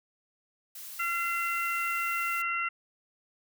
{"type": "noise", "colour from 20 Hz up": "blue", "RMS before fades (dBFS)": -43, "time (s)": [0.75, 2.42], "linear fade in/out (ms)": 5}
{"type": "harmonic tone", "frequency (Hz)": 684, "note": "F5", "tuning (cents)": -36, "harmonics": [2, 3, 4], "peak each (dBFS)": [-31, -33, -34], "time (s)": [0.99, 2.69], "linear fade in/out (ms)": 10}
{"effects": []}